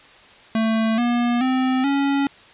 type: tone with pitch steps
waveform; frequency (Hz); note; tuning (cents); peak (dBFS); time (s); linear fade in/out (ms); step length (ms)
square; 222.6 / 240 / 258.7 / 278.8; A3 / B3 / C4 / C#4; +20 / -49 / -19 / +10; -18; 0.55-2.27; 2; 430
effects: white hiss -47 dBFS RMS until 2.53 s + resampled to 8000 Hz